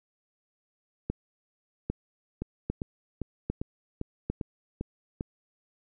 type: two click trains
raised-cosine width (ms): 3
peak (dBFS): -16 / -19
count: 5 / 8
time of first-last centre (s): 1.1-4.3 / 2.42-5.209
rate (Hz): 1.25 / 2.51
effects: none